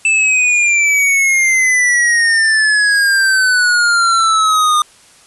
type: exponential sweep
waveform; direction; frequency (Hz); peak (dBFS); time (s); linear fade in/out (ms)
square; down; 2648 to 1212; -10; 0.05-4.82; 2
effects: white hiss -45 dBFS RMS until 5.26 s + resampled to 24000 Hz